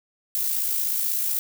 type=noise with amplitude modulation; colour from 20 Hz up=violet; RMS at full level=-23 dBFS; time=0.35-1.39 s; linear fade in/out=0 ms; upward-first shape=sine; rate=56.3 Hz; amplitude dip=40%; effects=none